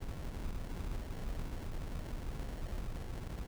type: noise with sample-and-hold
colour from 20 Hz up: brown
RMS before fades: -40 dBFS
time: 0-3.47 s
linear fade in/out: 20 ms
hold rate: 1225 Hz
effects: none